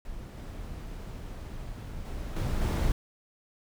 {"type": "noise with level steps", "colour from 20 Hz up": "brown", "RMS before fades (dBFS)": [-41, -39, -36, -29, -26], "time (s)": [0.05, 2.92], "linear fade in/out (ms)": 2, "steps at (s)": [0.37, 2.05, 2.36, 2.61], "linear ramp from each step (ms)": 5, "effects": []}